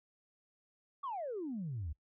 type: exponential sweep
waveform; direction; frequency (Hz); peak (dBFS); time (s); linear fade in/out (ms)
sine; down; 1174.7 to 69.3; -36; 1.03-1.93; 10
effects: noise-tail reverb RT60 0.1 s tail -23 dB re dry + tanh soft clip ceiling -33 dBFS